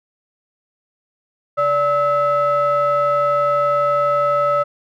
triangle ring-modulated tone, 358.5 Hz, F4, 45 cents sharp, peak -9 dBFS, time 1.57-4.64 s, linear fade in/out 20 ms, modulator 939 Hz, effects none

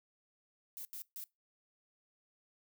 violet noise bursts at uneven times, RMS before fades -45 dBFS, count 3, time 0.77-0.85 / 0.93-1.02 / 1.16-1.24 s, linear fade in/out 0 ms, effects noise-tail reverb RT60 0.2 s tail -22 dB re dry

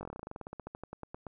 slowing click train, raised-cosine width 1 ms, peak -27 dBFS, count 23, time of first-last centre 0.01-1.267 s, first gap 20 ms, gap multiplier 1.09, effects none

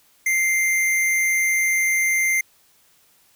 square tone with amplitude modulation, 2093 Hz, C7, in tune, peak -17 dBFS, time 0.26-2.41 s, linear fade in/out 5 ms, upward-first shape sine, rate 179 Hz, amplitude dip 25%, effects white hiss -58 dBFS RMS until 3.35 s

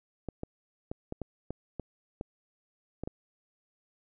clicks, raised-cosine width 2 ms, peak -22 dBFS, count 10, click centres 0.287 / 0.434 / 0.915 / 1.124 / 1.217 / 1.506 / 1.797 / 2.211 / 3.036 / 3.075 s, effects none

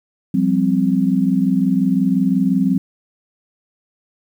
sine chord, F suspended second, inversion none, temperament equal with one note detuned, 175.83 / 196 / 261.6 Hz, F3 / G3 / C4, +12 / 0 / 0 cents, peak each -19 / -17 / -17 dBFS, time 0.34-2.78 s, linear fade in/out 5 ms, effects 8-bit

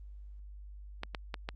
clicks, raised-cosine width 0.3 ms, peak -20 dBFS, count 4, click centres 1.034 / 1.148 / 1.342 / 1.489 s, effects added 50 Hz sine -45 dBFS peak until 1.55 s + Opus 32 kbps

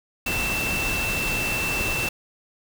sine tone in noise, 2672 Hz, E7, 23 cents sharp, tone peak -25 dBFS, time 0.26-2.09 s, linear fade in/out 5 ms, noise pink, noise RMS -28 dBFS, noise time 0.26-2.09 s, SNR 0 dB, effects none

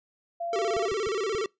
sine tone, 684 Hz, F5, 36 cents flat, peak -29 dBFS, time 0.4-0.87 s, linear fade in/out 10 ms
square tone with vibrato, 415.3 Hz, G#4, in tune, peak -27 dBFS, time 0.53-1.46 s, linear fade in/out 2 ms, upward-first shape square, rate 17 Hz, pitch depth 130 cents each way
violet noise, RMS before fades -43 dBFS, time 0.59-1.24 s, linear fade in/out 0 ms
clicks, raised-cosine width 5 ms, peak -30 dBFS, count 4, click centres 0.767 / 0.919 / 1.07 / 1.349 s
effects noise-tail reverb RT60 0.2 s tail -25 dB re dry + resampled to 16000 Hz

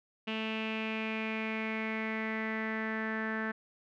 sawtooth tone with low-pass filter sweep, 220 Hz, A3, in tune, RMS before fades -35 dBFS, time 0.27-3.52 s, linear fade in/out 10 ms, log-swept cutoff 2800 to 1700 Hz, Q 6.3, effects none

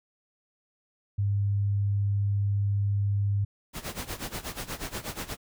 sine tone, 100.8 Hz, G2, 49 cents sharp, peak -23 dBFS, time 1.18-3.45 s, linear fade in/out 10 ms
pink noise with tremolo, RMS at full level -33 dBFS, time 3.73-5.37 s, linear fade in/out 50 ms, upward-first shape sine, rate 8.3 Hz, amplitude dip 85%
effects none

